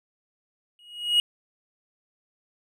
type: tone with exponential growth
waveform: triangle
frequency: 2891 Hz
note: F#7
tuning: 41 cents flat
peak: -13 dBFS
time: 0.79-1.2 s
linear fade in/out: 1 ms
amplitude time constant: 89 ms
effects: none